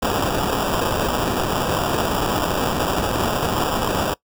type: noise with sample-and-hold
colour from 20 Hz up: white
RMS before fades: -21 dBFS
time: 0.02-4.14 s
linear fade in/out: 5 ms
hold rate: 2100 Hz
effects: noise-tail reverb RT60 0.1 s tail -21 dB re dry